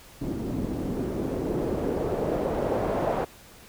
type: noise with low-pass filter sweep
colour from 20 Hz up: white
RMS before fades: -28 dBFS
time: 0.21-3.25 s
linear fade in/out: 10 ms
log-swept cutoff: 260 to 670 Hz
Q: 1.8
effects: pink hiss -50 dBFS RMS until 3.68 s